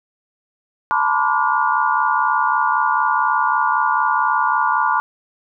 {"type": "tone cluster", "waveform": "sine", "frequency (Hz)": [875, 960, 1024, 1163, 1430], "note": ["A5", "B5", "C6", "D6", "F6"], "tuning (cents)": [-10, -49, -38, -17, 41], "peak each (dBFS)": -21, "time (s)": [0.91, 5], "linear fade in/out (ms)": 0, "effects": []}